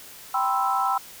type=chord; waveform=sine; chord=C major seventh; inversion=second; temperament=equal; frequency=784 / 987.8 / 1046.5 / 1318.5 Hz; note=G5 / B5 / C6 / E6; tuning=0 / 0 / 0 / 0 cents; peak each=-25 / -27 / -29 / -25 dBFS; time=0.34-0.98 s; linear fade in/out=5 ms; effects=white hiss -44 dBFS RMS until 1.2 s